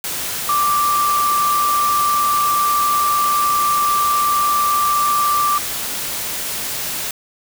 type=tone in noise; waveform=sine; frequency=1174.7 Hz; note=D6; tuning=in tune; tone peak=-14 dBFS; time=0.49-5.58 s; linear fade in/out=2 ms; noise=white; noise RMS=-24 dBFS; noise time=0.04-7.11 s; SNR=+7 dB; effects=none